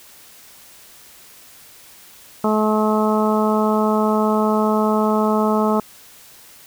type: harmonic tone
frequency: 214.8 Hz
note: A3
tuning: 41 cents flat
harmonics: 1 / 2 / 3 / 4 / 5 / 6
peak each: -18 / -21 / -23 / -24 / -25 / -26 dBFS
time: 2.44-5.8 s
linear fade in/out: 2 ms
effects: white hiss -45 dBFS RMS until 6.66 s